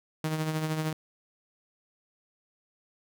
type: tone with tremolo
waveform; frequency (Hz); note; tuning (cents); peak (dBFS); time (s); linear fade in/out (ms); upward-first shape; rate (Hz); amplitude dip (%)
sawtooth; 156.7; D#3; +13; -22; 0.24-0.93; 2; triangle; 13; 55
effects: none